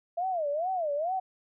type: tone with vibrato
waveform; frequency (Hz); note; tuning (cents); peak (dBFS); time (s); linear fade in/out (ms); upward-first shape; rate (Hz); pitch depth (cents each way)
sine; 659.3; E5; 0; -27; 0.17-1.2; 10; sine; 2.3; 250
effects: none